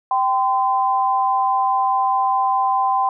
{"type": "tone pair together", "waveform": "sine", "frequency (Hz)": [780, 1024.8], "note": ["G5", "C6"], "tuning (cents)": [-9, -36], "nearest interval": "perfect fourth", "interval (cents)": 473, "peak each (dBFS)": -18, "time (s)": [0.11, 3.09], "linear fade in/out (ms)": 2, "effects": []}